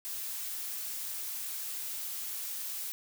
blue noise, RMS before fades -38 dBFS, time 0.05-2.92 s, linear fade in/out 0 ms, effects none

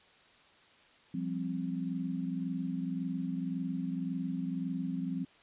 sine chord, F suspended second, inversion none, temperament just, 174.61 / 196.44 / 261.9 Hz, F3 / G3 / C4, 0 / +4 / +2 cents, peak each -36 / -39 / -36 dBFS, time 1.14-5.25 s, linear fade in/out 5 ms, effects white hiss -61 dBFS RMS until 5.42 s + resampled to 8000 Hz

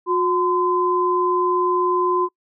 sine tone pair together, 360.8 / 1024 Hz, F#4 / C6, -44 / -38 cents, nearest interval octave + tritone, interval 1806 cents, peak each -19 dBFS, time 0.06-2.29 s, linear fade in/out 50 ms, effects noise-tail reverb RT60 0.1 s tail -25 dB re dry

